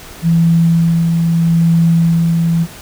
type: tone with tremolo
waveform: sine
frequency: 166.6 Hz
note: E3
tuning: 19 cents sharp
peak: -7 dBFS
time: 0.22-2.67 s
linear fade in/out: 50 ms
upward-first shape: sine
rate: 0.79 Hz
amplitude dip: 30%
effects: pink hiss -34 dBFS RMS until 2.81 s